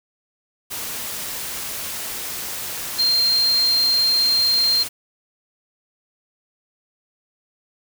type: tone in noise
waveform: sine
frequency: 4186 Hz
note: C8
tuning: in tune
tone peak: -15 dBFS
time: 2.98-4.84 s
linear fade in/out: 20 ms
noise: white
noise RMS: -29 dBFS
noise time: 0.7-4.89 s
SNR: +11 dB
effects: none